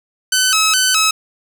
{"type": "tone with vibrato", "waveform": "10% pulse", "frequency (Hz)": 1396.9, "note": "F6", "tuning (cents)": 0, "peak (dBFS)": -3, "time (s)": [0.32, 1.11], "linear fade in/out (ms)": 5, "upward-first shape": "square", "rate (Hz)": 2.4, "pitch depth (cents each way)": 140, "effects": []}